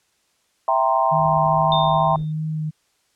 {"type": "chord", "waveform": "sine", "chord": "C dominant seventh", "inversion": "first", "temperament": "equal", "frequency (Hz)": [659.3, 784, 932.3, 1046.5], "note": ["E5", "G5", "Bb5", "C6"], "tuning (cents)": [0, 0, 0, 0], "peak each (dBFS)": -21, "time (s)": [0.68, 2.16], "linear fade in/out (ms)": 2}
{"type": "tone with vibrato", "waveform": "sine", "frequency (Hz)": 155.56, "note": "D#3", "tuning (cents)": 0, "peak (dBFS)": -22, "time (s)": [1.11, 2.71], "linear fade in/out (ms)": 20, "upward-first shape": "sine", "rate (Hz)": 2.4, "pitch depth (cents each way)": 12}
{"type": "low-pass noise", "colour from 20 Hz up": "pink", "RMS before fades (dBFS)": -40, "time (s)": [1.16, 2.26], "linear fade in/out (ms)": 50, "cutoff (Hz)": 350, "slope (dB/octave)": 12}
{"type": "tone with exponential decay", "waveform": "sine", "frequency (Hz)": 3623, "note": "A7", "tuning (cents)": 50, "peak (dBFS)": -20, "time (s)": [1.72, 2.32], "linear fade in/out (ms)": 1, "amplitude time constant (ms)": 130}
{"effects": ["white hiss -65 dBFS RMS until 3.15 s", "low-pass 9000 Hz 12 dB/octave"]}